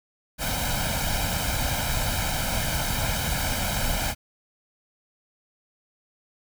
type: noise with comb filter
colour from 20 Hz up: pink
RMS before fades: -26 dBFS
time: 0.38-4.15 s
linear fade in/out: 50 ms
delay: 1.3 ms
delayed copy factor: +0.8
effects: none